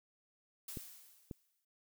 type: noise with exponential decay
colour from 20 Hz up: blue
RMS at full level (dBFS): -45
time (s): 0.68-1.65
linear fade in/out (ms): 5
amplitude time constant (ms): 210
type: clicks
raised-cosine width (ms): 3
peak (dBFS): -30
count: 2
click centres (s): 0.772 / 1.312
effects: none